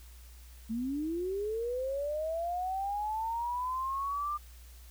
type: linear sweep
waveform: sine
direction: up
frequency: 216.1 to 1200 Hz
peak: -31 dBFS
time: 0.69-4.38 s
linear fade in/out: 20 ms
effects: added 60 Hz sine -49 dBFS peak until 4.9 s + white hiss -59 dBFS RMS until 4.9 s